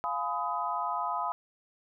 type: chord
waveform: sine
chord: F half-diminished seventh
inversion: none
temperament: just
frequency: 698.5 / 838.1 / 1005.8 / 1257.2 Hz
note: F5 / Ab5 / Cb6 / Eb6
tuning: 0 / +16 / +31 / +18 cents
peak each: -36 / -36 / -33 / -34 dBFS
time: 0.04-1.32 s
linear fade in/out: 0 ms
effects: none

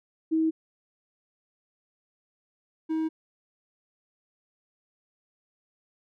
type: tone pair in turn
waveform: sine / triangle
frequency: 320 / 318.3 Hz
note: D#4 / D#4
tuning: +49 / +39 cents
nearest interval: unison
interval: 10 cents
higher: first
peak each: -21 / -23 dBFS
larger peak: first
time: 0.31-0.51 / 2.89-3.09 s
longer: neither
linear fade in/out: 20 ms
effects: none

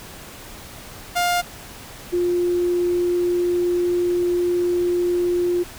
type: tone pair in turn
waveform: sawtooth / sine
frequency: 705 / 352.5 Hz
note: F5 / F4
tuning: +16 / +16 cents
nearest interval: octave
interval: 1200 cents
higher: first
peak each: -14 / -17 dBFS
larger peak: first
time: 1.15-1.42 / 2.12-5.64 s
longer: second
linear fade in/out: 20 ms
effects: pink hiss -39 dBFS RMS until 5.78 s

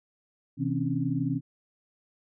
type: tone cluster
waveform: sine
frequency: 128.6 / 161.2 / 260.1 / 280.1 Hz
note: C3 / E3 / C4 / C#4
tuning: -30 / -38 / -10 / +18 cents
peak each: -31 dBFS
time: 0.57-1.41 s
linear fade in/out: 50 ms
effects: none

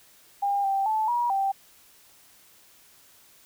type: tone with pitch steps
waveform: sine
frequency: 803 / 783 / 871 / 959 / 782 Hz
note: G5 / G5 / A5 / A#5 / G5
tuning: +41 / -2 / -18 / +49 / -4 cents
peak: -22 dBFS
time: 0.42-1.52 s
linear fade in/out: 10 ms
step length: 220 ms
effects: white hiss -56 dBFS RMS until 3.45 s

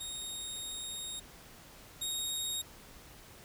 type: tone pair in turn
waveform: 20% pulse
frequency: 3729 / 3748 Hz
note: A#7 / A#7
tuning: 0 / +9 cents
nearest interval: unison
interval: 9 cents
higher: second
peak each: -33 / -28 dBFS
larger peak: second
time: 0-1.2 / 2.01-2.62 s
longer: first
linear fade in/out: 10 ms
effects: pink hiss -54 dBFS RMS until 3.44 s

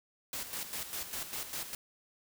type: noise with tremolo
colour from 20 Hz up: white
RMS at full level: -38 dBFS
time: 0.33-1.75 s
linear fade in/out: 2 ms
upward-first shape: square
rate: 5 Hz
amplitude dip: 60%
effects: none

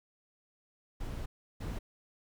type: noise bursts at uneven times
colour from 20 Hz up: brown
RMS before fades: -38 dBFS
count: 2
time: 1-1.26 / 1.6-1.79 s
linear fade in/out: 10 ms
effects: none

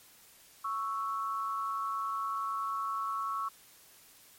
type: tone pair together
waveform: sine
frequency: 1108.7 / 1319.3 Hz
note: C#6 / E6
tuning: 0 / +1 cents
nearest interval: minor third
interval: 301 cents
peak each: -33 / -36 dBFS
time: 0.64-3.49 s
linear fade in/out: 10 ms
effects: white hiss -58 dBFS RMS until 4.38 s + MP3 64 kbps

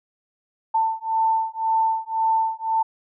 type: beating tone pair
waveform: sine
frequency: 891 / 892.9 Hz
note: A5 / A5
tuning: +22 / +25 cents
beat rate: 1.9 Hz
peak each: -22 dBFS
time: 0.74-2.83 s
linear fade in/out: 10 ms
effects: none

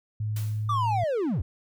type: tone with pitch glide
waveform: sine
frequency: 107 to 109.31 Hz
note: A2 to A2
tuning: -48 to -11 cents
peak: -26 dBFS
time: 0.2-1.04 s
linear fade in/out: 5 ms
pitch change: +37 cents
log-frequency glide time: 0.65-0.71 s
type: noise with exponential decay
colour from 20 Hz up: white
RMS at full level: -39 dBFS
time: 0.36-0.77 s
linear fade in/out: 5 ms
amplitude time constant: 89 ms
type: linear sweep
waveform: triangle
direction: down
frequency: 1200 to 58.27 Hz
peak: -22 dBFS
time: 0.69-1.42 s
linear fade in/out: 5 ms
effects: none

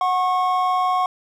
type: tone pair together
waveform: triangle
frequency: 736 / 1090.1 Hz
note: F#5 / C#6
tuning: -9 / -29 cents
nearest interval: perfect fifth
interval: 680 cents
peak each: -18 dBFS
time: 0.01-1.06 s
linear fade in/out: 2 ms
effects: none

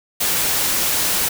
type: noise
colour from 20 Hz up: white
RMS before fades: -19 dBFS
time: 0.2-1.29 s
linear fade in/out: 10 ms
effects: none

